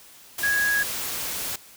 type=tone in noise; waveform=sine; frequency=1658 Hz; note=G#6; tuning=3 cents flat; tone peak=-20 dBFS; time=0.43-0.83 s; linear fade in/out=5 ms; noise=white; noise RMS=-30 dBFS; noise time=0.38-1.56 s; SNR=+7 dB; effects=white hiss -49 dBFS RMS until 1.76 s